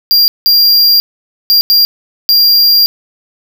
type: tone bursts at uneven times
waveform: square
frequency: 4774 Hz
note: D8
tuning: 28 cents sharp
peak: -5 dBFS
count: 5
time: 0.11-0.28 / 0.46-1 / 1.5-1.61 / 1.7-1.85 / 2.29-2.86 s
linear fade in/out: 0 ms
effects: none